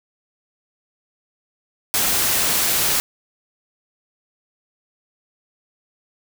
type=noise; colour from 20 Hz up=white; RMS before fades=-19 dBFS; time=1.94-3 s; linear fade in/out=0 ms; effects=none